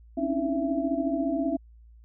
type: tone cluster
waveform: sine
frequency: 267.6 / 282.1 / 313.1 / 326.3 / 668 Hz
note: C4 / C#4 / D#4 / E4 / E5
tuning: +39 / +30 / +11 / -18 / +23 cents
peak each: -30 / -29 / -34 / -34 / -30 dBFS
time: 0.17-1.57 s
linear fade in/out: 10 ms
effects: added 57 Hz sine -49 dBFS peak until 2.04 s